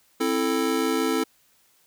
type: chord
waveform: square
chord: A minor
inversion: first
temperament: just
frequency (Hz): 264 / 330 / 440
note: C4 / E4 / A4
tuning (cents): +16 / +2 / 0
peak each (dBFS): -27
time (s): 0.2-1.24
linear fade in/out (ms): 10
effects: white hiss -62 dBFS RMS until 1.86 s